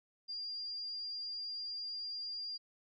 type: tone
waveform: sine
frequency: 4797 Hz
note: D8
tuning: 36 cents sharp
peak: -39 dBFS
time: 0.28-2.58 s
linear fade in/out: 20 ms
effects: none

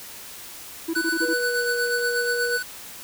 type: tone bursts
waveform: triangle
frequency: 329.6 Hz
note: E4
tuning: in tune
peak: -21 dBFS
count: 6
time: 0.88-1.337 s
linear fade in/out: 10 ms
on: 57 ms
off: 23 ms
type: tone with tremolo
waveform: square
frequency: 1492 Hz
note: F#6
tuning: 14 cents sharp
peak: -22 dBFS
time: 0.95-2.63 s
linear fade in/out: 10 ms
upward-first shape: sine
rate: 8.3 Hz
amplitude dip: 50%
type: tone with pitch glide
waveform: sine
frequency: 487.2 to 479.1 Hz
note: B4 to A#4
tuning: -24 to +47 cents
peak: -25 dBFS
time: 1.21-2.58 s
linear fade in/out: 20 ms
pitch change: -29 cents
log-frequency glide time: 1.34-1.66 s
effects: white hiss -40 dBFS RMS until 3.03 s

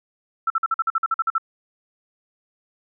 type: tone bursts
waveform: sine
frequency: 1330 Hz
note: E6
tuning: 15 cents sharp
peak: -17 dBFS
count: 12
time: 0.47-1.382 s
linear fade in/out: 5 ms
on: 32 ms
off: 48 ms
effects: none

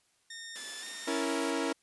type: tone with vibrato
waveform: 15% pulse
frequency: 1789 Hz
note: A6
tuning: 28 cents sharp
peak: -36 dBFS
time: 0.3-1.22 s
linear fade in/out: 5 ms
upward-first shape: square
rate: 1.9 Hz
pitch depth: 42 cents each way
type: high-pass noise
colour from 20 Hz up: white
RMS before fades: -44 dBFS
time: 0.55-1.51 s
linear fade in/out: 10 ms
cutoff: 200 Hz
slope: 96 dB/octave
type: chord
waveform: sawtooth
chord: A# diminished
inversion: first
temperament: equal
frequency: 277.2 / 329.6 / 466.2 Hz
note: C#4 / E4 / A#4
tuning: 0 / 0 / 0 cents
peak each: -30 / -30 / -31 dBFS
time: 1.07-1.73 s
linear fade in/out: 10 ms
effects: white hiss -71 dBFS RMS until 1.82 s + resampled to 24000 Hz

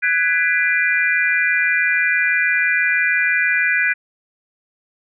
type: chord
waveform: sine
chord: G# half-diminished seventh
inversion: third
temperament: just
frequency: 1495.1 / 1661.2 / 1993.5 / 2392 Hz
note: F#6 / G#6 / B6 / D7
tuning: +18 / 0 / +16 / +31 cents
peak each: -20 dBFS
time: 0.02-3.94 s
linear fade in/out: 20 ms
effects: none

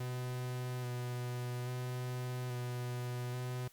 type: tone with vibrato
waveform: 45% pulse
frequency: 124.4 Hz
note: B2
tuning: 13 cents sharp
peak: -37 dBFS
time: 0-3.68 s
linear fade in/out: 5 ms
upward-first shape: square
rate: 0.6 Hz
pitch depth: 15 cents each way
effects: white hiss -64 dBFS RMS until 3.72 s + Opus 48 kbps

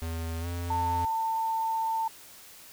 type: tone with pitch glide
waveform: square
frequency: 82.4 to 86.6 Hz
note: E2 to F2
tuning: 0 to -14 cents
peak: -32 dBFS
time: 0.02-1.05 s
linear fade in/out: 0 ms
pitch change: +86 cents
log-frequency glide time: 0.4-0.47 s
type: tone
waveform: sine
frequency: 896 Hz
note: A5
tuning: 31 cents sharp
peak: -26 dBFS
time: 0.7-2.08 s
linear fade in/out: 5 ms
effects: white hiss -50 dBFS RMS until 2.72 s

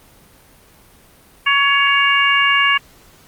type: harmonic tone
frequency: 560 Hz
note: C#5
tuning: 18 cents sharp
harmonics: 2 / 3 / 4 / 5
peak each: -17 / -17 / -17 / -17 dBFS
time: 1.46-2.78 s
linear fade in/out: 10 ms
effects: pink hiss -48 dBFS RMS until 3.27 s + Opus 32 kbps

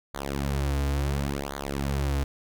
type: tone with flanger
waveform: sawtooth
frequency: 69.8 Hz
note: C#2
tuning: 13 cents sharp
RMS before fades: -28 dBFS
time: 0.14-2.24 s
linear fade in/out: 5 ms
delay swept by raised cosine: 0.37 to 5.37 ms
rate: 0.71 Hz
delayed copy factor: -0.9
effects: none

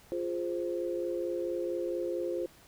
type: chord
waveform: sine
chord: F minor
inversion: none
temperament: equal with one note detuned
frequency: 349.2 / 413.6 / 523.3 Hz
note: F4 / Ab4 / C5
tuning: 0 / -7 / 0 cents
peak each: -33 / -39 / -35 dBFS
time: 0.12-2.46 s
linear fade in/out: 0 ms
effects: pink hiss -58 dBFS RMS until 2.67 s

